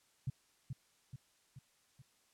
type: tone with echo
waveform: sine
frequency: 130.81 Hz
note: C3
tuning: in tune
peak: -33 dBFS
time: 0.27-0.3 s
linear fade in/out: 5 ms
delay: 430 ms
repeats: 4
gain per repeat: -5 dB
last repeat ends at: 2.02 s
effects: white hiss -72 dBFS RMS until 2.33 s + low-pass 10000 Hz 12 dB/octave